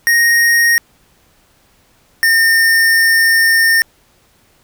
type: tone pair in turn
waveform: square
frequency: 1864.7 / 1817.9 Hz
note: A#6 / A#6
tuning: 0 / -44 cents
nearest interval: unison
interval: 44 cents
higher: first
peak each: -9 / -9 dBFS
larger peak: neither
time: 0.07-0.78 / 2.23-3.82 s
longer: second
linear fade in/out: 0 ms
effects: pink hiss -53 dBFS RMS until 4.63 s